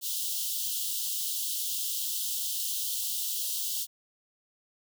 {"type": "high-pass noise", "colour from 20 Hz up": "white", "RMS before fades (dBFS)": -32, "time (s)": [0.01, 3.87], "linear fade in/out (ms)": 50, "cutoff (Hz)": 2900, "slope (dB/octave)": 96, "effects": []}